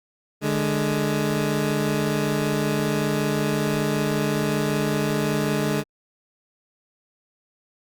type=tone pair together; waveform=20% pulse; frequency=147.9 / 209.2 Hz; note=D3 / G#3; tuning=+13 / +13 cents; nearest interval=tritone; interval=600 cents; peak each=-19 dBFS; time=0.41-5.84 s; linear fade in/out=50 ms; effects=Opus 48 kbps